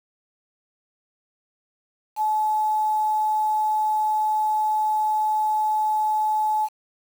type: tone with quantisation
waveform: sine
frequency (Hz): 859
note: A5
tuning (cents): -42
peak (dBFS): -19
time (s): 2.16-6.69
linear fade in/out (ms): 50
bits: 7
effects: none